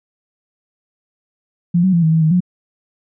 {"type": "tone with pitch steps", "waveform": "sine", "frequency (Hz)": [173.2, 188, 170, 159.5, 161.7, 157.1, 179.6], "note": ["F3", "F#3", "F3", "D#3", "E3", "D#3", "F3"], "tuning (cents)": [-14, 28, -46, 43, -33, 17, 49], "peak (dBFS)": -10, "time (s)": [1.74, 2.405], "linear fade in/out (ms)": 10, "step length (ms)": 95, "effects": []}